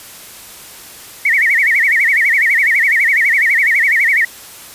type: tone with vibrato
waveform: sine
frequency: 2030 Hz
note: B6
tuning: 47 cents sharp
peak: -9 dBFS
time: 1.25-4.25 s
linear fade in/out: 5 ms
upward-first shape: sine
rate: 12 Hz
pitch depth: 210 cents each way
effects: white hiss -35 dBFS RMS until 4.74 s + resampled to 32000 Hz